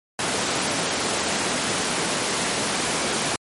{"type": "high-pass noise", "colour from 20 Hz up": "pink", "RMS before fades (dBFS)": -24, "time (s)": [0.19, 3.36], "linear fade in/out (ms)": 2, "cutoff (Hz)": 210, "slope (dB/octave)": 12, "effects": ["MP3 48 kbps"]}